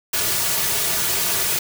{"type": "noise with comb filter", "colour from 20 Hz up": "white", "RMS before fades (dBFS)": -21, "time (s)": [0.13, 1.59], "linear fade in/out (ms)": 5, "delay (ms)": 3.8, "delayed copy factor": -0.7, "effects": []}